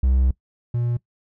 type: tone pair in turn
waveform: triangle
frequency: 64.5 / 119.88 Hz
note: C2 / A#2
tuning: -24 / +49 cents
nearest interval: major seventh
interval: 1073 cents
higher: second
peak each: -13 / -18 dBFS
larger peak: first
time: 0.03-0.31 / 0.74-0.97 s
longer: first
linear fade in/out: 5 ms
effects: noise-tail reverb RT60 0.1 s tail -20 dB re dry